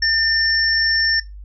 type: tone pair together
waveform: sine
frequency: 1800 / 5422 Hz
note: A6 / E8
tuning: +39 / +48 cents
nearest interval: octave + perfect fifth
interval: 1909 cents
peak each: -18 / -17 dBFS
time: 0.02-1.2 s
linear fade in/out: 5 ms
effects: noise-tail reverb RT60 0.2 s tail -21 dB re dry + added 50 Hz sine -33 dBFS peak until 1.44 s